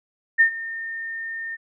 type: tone with ADSR envelope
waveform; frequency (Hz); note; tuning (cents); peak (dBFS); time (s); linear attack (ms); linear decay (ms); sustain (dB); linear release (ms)
sine; 1819; A#6; -43; -10; 0.38-1.57; 25; 94; -18; 29
effects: none